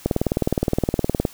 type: click train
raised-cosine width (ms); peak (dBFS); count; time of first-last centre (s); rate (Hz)
2; -5; 24; 0.06-1.252; 19.3
effects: white hiss -45 dBFS RMS until 1.33 s